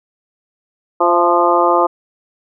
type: harmonic tone with a mistuned harmonic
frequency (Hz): 174.1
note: F3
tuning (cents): -5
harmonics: 2 / 3 / 4 / 5 / 6 / 7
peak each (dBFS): -17 / -17 / -17 / -17 / -17 / -17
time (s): 1-1.87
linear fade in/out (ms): 10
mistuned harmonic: 4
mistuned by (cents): -33
effects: none